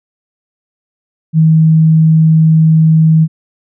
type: tone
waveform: sine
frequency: 159.4 Hz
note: D#3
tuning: 42 cents sharp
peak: -4 dBFS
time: 1.33-3.28 s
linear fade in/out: 50 ms
effects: none